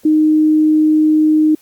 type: tone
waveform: sine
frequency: 309 Hz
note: D#4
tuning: 12 cents flat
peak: -8 dBFS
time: 0.05-1.55 s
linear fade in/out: 5 ms
effects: white hiss -51 dBFS RMS until 1.61 s + Opus 48 kbps